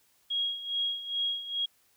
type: tone with tremolo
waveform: sine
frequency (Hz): 3290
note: G#7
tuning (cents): -17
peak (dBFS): -26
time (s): 0.3-1.66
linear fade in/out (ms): 10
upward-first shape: sine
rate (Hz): 2.4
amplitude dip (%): 75
effects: white hiss -67 dBFS RMS until 1.96 s